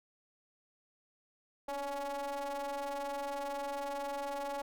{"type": "ring-modulated tone", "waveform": "square", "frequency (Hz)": 138.59, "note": "C#3", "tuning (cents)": 0, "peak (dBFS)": -34, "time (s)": [1.68, 4.62], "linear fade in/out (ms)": 5, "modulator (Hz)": 704, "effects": []}